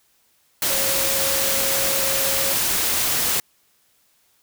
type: tone in noise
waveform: sine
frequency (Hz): 544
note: C#5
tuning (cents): -33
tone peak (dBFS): -28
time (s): 0.7-2.53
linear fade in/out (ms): 2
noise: white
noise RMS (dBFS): -21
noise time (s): 0.62-3.4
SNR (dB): -10
effects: white hiss -62 dBFS RMS until 4.42 s